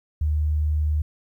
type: tone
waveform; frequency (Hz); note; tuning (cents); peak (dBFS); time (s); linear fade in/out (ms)
sine; 75.9; D#2; -42; -19; 0.21-1.02; 5
effects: 10-bit